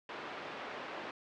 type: band-pass noise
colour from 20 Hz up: pink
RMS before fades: -44 dBFS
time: 0.09-1.11 s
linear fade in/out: 2 ms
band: 380 to 2600 Hz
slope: 12 dB/octave
effects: low-pass 5000 Hz 12 dB/octave